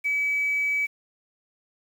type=tone; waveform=sine; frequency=2287 Hz; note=D7; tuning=47 cents flat; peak=-21 dBFS; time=0.04-0.87 s; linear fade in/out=20 ms; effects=tanh soft clip ceiling -17 dBFS + 8-bit